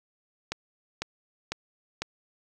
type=click train; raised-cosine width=0.2 ms; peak=-13 dBFS; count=4; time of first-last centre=0.52-2.02 s; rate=2 Hz; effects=9-bit